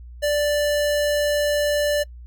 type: tone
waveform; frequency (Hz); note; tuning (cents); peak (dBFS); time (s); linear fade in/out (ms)
square; 587.3; D5; 0; -19; 0.22-2.04; 20
effects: noise-tail reverb RT60 0.1 s tail -23 dB re dry + added 60 Hz sine -37 dBFS peak until 2.26 s